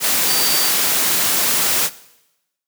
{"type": "tone in noise", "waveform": "sine", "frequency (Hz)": 4640, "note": "D8", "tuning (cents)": -22, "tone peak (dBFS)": -21, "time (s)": [0.25, 0.72], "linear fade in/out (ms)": 50, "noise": "white", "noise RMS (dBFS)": -17, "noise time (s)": [0, 1.9], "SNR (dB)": -7, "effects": ["noise-tail reverb RT60 0.9 s tail -18 dB re dry", "high-pass 150 Hz 12 dB/octave"]}